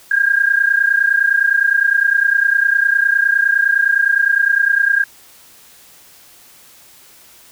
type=tone pair together; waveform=sine; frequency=1600 / 1629.8 Hz; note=G6 / G#6; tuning=+35 / -33 cents; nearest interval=unison; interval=32 cents; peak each=-14 dBFS; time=0.11-5.04 s; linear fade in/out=5 ms; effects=white hiss -45 dBFS RMS until 7.51 s